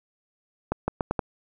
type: accelerating click train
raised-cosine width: 1 ms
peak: -10 dBFS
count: 5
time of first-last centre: 0.72-1.192 s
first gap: 160 ms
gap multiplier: 0.8
effects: none